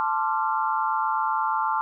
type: chord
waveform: sine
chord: D minor seventh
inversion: second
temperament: equal with one note detuned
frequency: 880 / 1046.5 / 1174.7 / 1374.5 Hz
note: A5 / C6 / D6 / F6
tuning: 0 / 0 / 0 / -28 cents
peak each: -25 / -28 / -29 / -29 dBFS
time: 0-1.81 s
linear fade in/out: 0 ms
effects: none